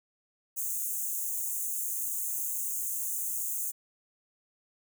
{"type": "high-pass noise", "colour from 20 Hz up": "white", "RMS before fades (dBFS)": -33, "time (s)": [0.56, 3.72], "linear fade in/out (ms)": 20, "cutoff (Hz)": 6300, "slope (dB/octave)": 96, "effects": []}